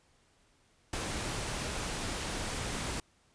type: noise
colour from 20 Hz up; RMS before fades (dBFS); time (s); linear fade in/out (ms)
pink; -36; 0.93-3; 2
effects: pink hiss -68 dBFS RMS until 3.34 s + resampled to 22050 Hz